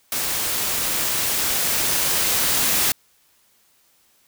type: noise with level ramp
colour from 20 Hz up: white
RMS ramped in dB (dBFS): -24 to -19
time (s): 0.12-2.92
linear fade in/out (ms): 2
effects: white hiss -60 dBFS RMS until 4.27 s